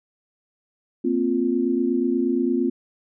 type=chord; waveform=sine; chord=Bb suspended second; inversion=none; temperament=equal; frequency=233.1 / 261.6 / 349.2 Hz; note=Bb3 / C4 / F4; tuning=0 / 0 / 0 cents; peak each=-25 / -22 / -23 dBFS; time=1.04-2.7 s; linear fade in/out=10 ms; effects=none

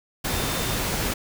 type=tone in noise; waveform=sine; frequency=3600 Hz; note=A7; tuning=39 cents sharp; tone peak=-37 dBFS; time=0.29-0.77 s; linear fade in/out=10 ms; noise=pink; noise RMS=-26 dBFS; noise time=0.24-1.14 s; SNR=-14 dB; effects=none

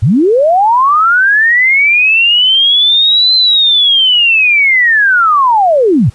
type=linear two-way sweep; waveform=sine; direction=up then down; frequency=87 to 4100 to 87 Hz; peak=-5 dBFS; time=0.02-6.1 s; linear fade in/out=10 ms; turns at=3.35 s; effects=pink hiss -44 dBFS RMS until 6.14 s + resampled to 24000 Hz

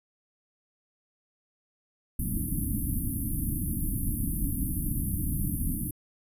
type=band-stop noise; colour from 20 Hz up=pink; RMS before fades=-29 dBFS; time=2.19-5.91 s; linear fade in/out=5 ms; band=310 to 9900 Hz; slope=96 dB/octave; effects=resampled to 32000 Hz

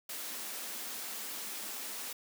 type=high-pass noise; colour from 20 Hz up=white; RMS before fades=-41 dBFS; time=0.09-2.13 s; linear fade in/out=5 ms; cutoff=190 Hz; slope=96 dB/octave; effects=none

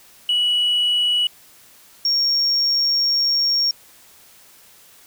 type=tone pair in turn; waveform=sine; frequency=2936 / 5542 Hz; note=F#7 / F8; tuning=-14 / -14 cents; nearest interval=major seventh; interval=1100 cents; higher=second; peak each=-14 dBFS; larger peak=neither; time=0.29-1.27 / 2.05-3.71 s; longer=second; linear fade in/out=2 ms; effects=tanh soft clip ceiling -13 dBFS + white hiss -49 dBFS RMS until 5.06 s

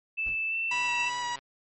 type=tone with pitch glide; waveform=sine; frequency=2637 to 2677 Hz; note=E7 to E7; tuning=0 to +26 cents; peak=-27 dBFS; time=0.17-1.1 s; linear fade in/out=20 ms; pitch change=+26 cents; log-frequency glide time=0.49-0.55 s
type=noise with exponential decay; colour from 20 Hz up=brown; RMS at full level=-39 dBFS; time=0.26-0.49 s; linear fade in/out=5 ms; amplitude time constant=48 ms
type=tone with vibrato; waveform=sawtooth; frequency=972 Hz; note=B5; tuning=28 cents flat; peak=-26 dBFS; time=0.71-1.36 s; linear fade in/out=5 ms; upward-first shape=square; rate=2.9 Hz; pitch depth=11 cents each way
type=click train; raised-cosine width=0.3 ms; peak=-30 dBFS; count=92; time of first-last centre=0.72-1.389 s; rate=136 Hz
effects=MP3 32 kbps

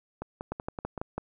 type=two click trains; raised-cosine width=1 ms; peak=-21 / -18 dBFS; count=5 / 5; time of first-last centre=0.22-0.978 / 0.52-1.18 s; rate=5.28 / 6.06 Hz; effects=none

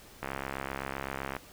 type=click train; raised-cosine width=0.5 ms; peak=-19 dBFS; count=78; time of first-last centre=0.23-1.366 s; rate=67.8 Hz; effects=pink hiss -53 dBFS RMS until 1.52 s

